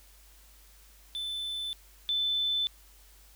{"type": "tone pair in turn", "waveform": ["triangle", "sine"], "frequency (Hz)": [3520, 3520], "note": ["A7", "A7"], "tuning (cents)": [0, 0], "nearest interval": "unison", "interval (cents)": 0, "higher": "neither", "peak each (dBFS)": [-31, -26], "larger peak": "second", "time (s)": [[1.15, 1.73], [2.09, 2.67]], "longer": "neither", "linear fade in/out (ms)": 0, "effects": ["added 50 Hz sine -56 dBFS peak until 3.35 s", "white hiss -59 dBFS RMS until 3.35 s"]}